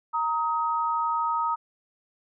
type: tone pair together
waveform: sine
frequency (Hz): 930 / 1262.2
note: A#5 / D#6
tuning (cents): -4 / +24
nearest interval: perfect fourth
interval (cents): 528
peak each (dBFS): -26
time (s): 0.13-1.56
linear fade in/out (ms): 20
effects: none